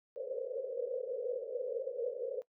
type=band-pass noise; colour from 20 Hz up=white; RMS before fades=-38 dBFS; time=0.16-2.42 s; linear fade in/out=0 ms; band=460 to 530 Hz; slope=96 dB/octave; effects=noise-tail reverb RT60 0.1 s tail -19 dB re dry